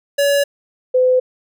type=tone pair in turn; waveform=square / sine; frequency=567 / 508.2 Hz; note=C#5 / B4; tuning=+39 / +49 cents; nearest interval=major second; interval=190 cents; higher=first; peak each=-13 / -10 dBFS; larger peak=second; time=0.18-0.44 / 0.94-1.2 s; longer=neither; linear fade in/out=10 ms; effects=none